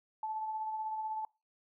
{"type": "tone with tremolo", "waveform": "sine", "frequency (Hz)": 871, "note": "A5", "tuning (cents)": -18, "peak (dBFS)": -33, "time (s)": [0.23, 1.25], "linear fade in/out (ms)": 2, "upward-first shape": "sine", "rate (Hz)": 16, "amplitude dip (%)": 35, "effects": ["noise-tail reverb RT60 0.3 s tail -25 dB re dry"]}